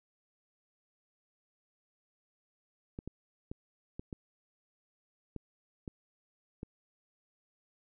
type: clicks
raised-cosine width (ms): 3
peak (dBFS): -27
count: 8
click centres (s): 2.989 / 3.076 / 3.515 / 3.995 / 4.128 / 5.363 / 5.878 / 6.631
effects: none